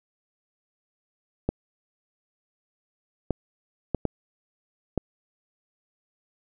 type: clicks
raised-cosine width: 2 ms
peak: -10 dBFS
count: 5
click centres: 1.49 / 3.307 / 3.947 / 4.053 / 4.977 s
effects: none